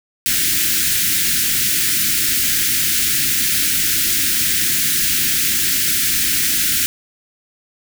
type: band-stop noise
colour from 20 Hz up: white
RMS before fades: -17 dBFS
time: 0.26-6.86 s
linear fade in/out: 0 ms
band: 350 to 1500 Hz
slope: 48 dB/octave
effects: none